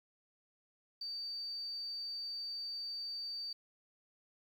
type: tone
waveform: sine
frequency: 4614 Hz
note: D8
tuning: 31 cents flat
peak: -39 dBFS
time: 1.01-3.53 s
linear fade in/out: 5 ms
effects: 11-bit